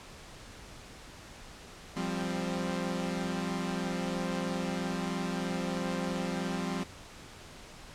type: chord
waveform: sawtooth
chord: F suspended second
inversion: none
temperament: equal with one note detuned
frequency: 174.61 / 197.7 / 261.6 Hz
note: F3 / G3 / C4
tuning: 0 / +15 / 0 cents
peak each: -31 / -32 / -33 dBFS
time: 1.96-6.84 s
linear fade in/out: 10 ms
effects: pink hiss -49 dBFS RMS until 7.94 s + low-pass 8000 Hz 12 dB/octave